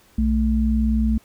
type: tone pair together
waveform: sine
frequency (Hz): 61.74 / 220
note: B1 / A3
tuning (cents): 0 / 0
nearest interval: octave + minor seventh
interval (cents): 2200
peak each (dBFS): -19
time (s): 0.18-1.18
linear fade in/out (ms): 5
effects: pink hiss -55 dBFS RMS until 1.24 s